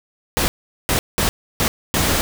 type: noise bursts at uneven times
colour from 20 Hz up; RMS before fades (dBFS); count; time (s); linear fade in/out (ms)
pink; -18; 5; 0.37-0.48 / 0.89-0.99 / 1.18-1.29 / 1.6-1.68 / 1.94-2.21; 0
effects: none